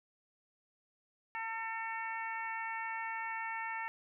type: harmonic tone with a mistuned harmonic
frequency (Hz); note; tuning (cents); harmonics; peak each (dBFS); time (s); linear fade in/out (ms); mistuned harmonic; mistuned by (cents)
450.6; A4; +41; 2 / 3 / 4 / 5 / 6; -40 / -46 / -42 / -44 / -50; 1.35-3.88; 0; 5; -17
effects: none